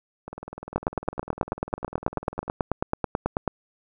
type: two click trains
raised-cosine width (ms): 1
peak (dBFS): -9 / -22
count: 26 / 45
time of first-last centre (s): 0.76-3.477 / 0.28-2.48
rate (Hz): 9.2 / 20
effects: none